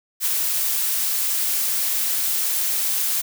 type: noise with ADSR envelope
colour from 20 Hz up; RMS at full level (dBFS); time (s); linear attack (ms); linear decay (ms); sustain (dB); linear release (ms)
blue; -20; 0.2-3.22; 51; 42; -2; 17
effects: none